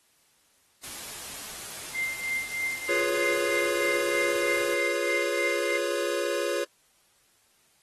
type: noise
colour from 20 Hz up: white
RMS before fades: -39 dBFS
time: 0.83-4.75 s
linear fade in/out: 10 ms
type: tone with tremolo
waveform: sine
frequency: 2093 Hz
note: C7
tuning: in tune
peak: -25 dBFS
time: 1.94-5.78 s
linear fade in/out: 20 ms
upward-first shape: triangle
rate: 3.2 Hz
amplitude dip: 85%
type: chord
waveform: square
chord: C# dominant seventh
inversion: first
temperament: equal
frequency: 349.2 / 415.3 / 493.9 / 554.4 Hz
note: E#4 / G#4 / B4 / C#5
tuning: 0 / 0 / 0 / 0 cents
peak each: -33 / -33 / -34 / -31 dBFS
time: 2.88-6.65 s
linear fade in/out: 20 ms
effects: white hiss -65 dBFS RMS until 7.82 s + AAC 32 kbps